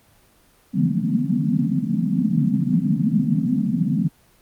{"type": "band-pass noise", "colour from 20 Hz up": "white", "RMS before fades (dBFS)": -20, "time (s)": [0.73, 4.09], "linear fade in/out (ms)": 20, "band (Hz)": [140, 260], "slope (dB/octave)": 96, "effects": ["pink hiss -56 dBFS RMS until 4.41 s", "Opus 24 kbps"]}